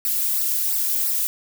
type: noise with flanger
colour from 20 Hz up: violet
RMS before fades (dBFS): -22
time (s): 0.05-1.27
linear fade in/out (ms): 0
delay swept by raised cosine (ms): 0.29 to 2.19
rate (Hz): 2.9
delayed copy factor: -0.95
effects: none